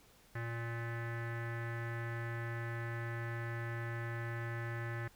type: tone with low-pass filter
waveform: square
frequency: 116.54 Hz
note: A#2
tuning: in tune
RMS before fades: -40 dBFS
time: 0.35-5.08 s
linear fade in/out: 5 ms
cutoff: 1800 Hz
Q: 5.4
effects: pink hiss -64 dBFS RMS until 5.15 s